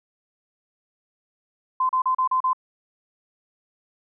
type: tone bursts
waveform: sine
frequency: 1031 Hz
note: C6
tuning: 26 cents flat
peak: -18 dBFS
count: 6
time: 1.8-2.532 s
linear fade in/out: 5 ms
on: 92 ms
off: 36 ms
effects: none